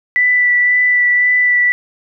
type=tone with vibrato; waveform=sine; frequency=1975.5 Hz; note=B6; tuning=in tune; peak=-9 dBFS; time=0.16-1.72 s; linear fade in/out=0 ms; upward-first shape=sine; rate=1.9 Hz; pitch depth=12 cents each way; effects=none